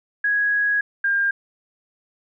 sine tone pair in turn, 1661.2 / 1604.6 Hz, G#6 / G6, 0 / +40 cents, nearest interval minor second, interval 60 cents, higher first, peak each -17 dBFS, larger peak neither, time 0.24-0.81 / 1.04-1.31 s, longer first, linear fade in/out 5 ms, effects none

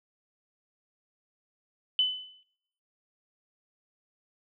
sine tone with exponential decay, 3015 Hz, F#7, 32 cents sharp, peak -19 dBFS, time 1.99-2.43 s, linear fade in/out 1 ms, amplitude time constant 95 ms, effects noise-tail reverb RT60 0.8 s tail -24 dB re dry

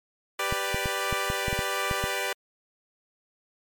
10% pulse chord, G major, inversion none, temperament equal, 392 / 493.9 / 587.3 Hz, G4 / B4 / D5, 0 / 0 / 0 cents, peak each -23 dBFS, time 0.39-2.33 s, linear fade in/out 5 ms
clicks, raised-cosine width 5 ms, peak -18 dBFS, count 10, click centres 0.525 / 0.745 / 0.858 / 1.127 / 1.301 / 1.482 / 1.529 / 1.591 / 1.912 / 2.04 s
effects MP3 96 kbps

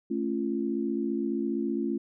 sine chord, A augmented, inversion none, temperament just, 220 / 275 / 343.8 Hz, A3 / C#4 / E#4, 0 / -14 / -27 cents, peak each -31 dBFS, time 0.1-1.98 s, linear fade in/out 10 ms, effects none

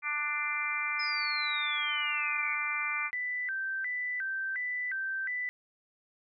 harmonic tone, 296.2 Hz, D4, 15 cents sharp, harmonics 3 / 4 / 5 / 6 / 7 / 8, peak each -46 / -37 / -39 / -42 / -34 / -34 dBFS, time 0.02-3.11 s, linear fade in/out 50 ms
sine exponential sweep, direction down, 5160 to 2180 Hz, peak -35 dBFS, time 0.99-2.55 s, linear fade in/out 10 ms
sine tone with vibrato, 1760 Hz, A6, in tune, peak -31 dBFS, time 3.13-5.49 s, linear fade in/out 0 ms, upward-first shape square, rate 1.4 Hz, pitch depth 210 cents each way
effects none

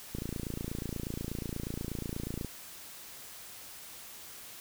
click train, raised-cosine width 3 ms, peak -23 dBFS, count 66, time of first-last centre 0.15-2.447 s, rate 28.3 Hz, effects white hiss -48 dBFS RMS until 4.6 s

